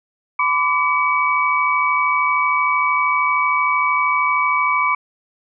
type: tone cluster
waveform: sine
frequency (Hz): 1008 / 1161 / 2275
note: B5 / D6 / C#7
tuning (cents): +35 / -20 / +44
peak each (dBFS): -19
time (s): 0.39-4.95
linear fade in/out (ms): 5
effects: none